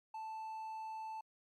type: tone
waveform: triangle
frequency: 880 Hz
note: A5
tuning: in tune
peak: -40 dBFS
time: 0.14-1.21 s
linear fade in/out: 5 ms
effects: MP3 64 kbps